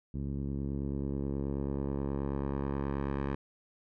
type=tone with low-pass filter sweep; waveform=10% pulse; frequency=69.3 Hz; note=C#2; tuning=in tune; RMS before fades=-34 dBFS; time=0.14-3.35 s; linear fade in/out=5 ms; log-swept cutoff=210 to 1700 Hz; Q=0.87; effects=none